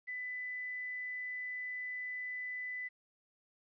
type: tone with quantisation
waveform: sine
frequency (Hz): 1998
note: B6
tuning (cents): +20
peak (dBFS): -38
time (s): 0.07-2.89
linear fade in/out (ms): 20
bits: 11
effects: resampled to 11025 Hz